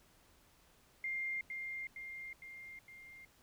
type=tone with echo; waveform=sine; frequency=2110 Hz; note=C7; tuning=14 cents sharp; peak=-36 dBFS; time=1.04-1.41 s; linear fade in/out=2 ms; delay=460 ms; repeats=4; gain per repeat=-4 dB; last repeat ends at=3.25 s; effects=pink hiss -67 dBFS RMS until 3.42 s